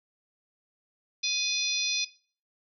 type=harmonic tone with a mistuned harmonic; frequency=830.6 Hz; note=G#5; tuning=in tune; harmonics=3 / 4 / 5 / 6 / 7; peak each=-32 / -32 / -32 / -32 / -32 dBFS; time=1.23-2.05 s; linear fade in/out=10 ms; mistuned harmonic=4; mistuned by=+91 cents; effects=noise-tail reverb RT60 0.4 s tail -17 dB re dry